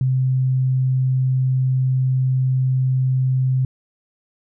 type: tone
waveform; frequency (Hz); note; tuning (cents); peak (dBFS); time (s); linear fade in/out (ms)
sine; 130; C3; -11; -15; 0.01-3.65; 2
effects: none